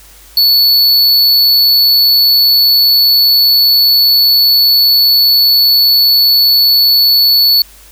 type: tone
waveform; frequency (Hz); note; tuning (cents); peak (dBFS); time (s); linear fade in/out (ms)
square; 4435; C#8; 0; -6; 0.37-7.62; 2
effects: added 50 Hz sine -41 dBFS peak until 7.91 s + white hiss -40 dBFS RMS until 7.91 s